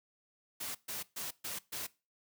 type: noise bursts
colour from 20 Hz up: white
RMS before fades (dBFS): -40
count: 5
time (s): 0.6-1.87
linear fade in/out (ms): 10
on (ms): 150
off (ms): 130
effects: noise-tail reverb RT60 0.3 s tail -21 dB re dry + high-pass 80 Hz 12 dB/octave